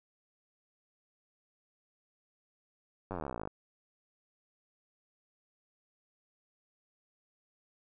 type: slowing click train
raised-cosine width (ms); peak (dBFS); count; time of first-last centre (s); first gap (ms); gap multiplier
1; -24; 26; 3.11-3.475; 10; 1.03
effects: none